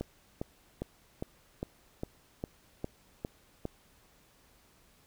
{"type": "click train", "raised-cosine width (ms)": 2, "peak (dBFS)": -21, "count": 10, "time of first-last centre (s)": [0.01, 3.654], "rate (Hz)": 2.47, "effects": ["pink hiss -64 dBFS RMS until 5.06 s"]}